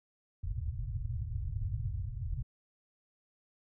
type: low-pass noise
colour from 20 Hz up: white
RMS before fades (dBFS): -36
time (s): 0.43-2.43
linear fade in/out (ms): 10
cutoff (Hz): 130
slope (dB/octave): 96
effects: none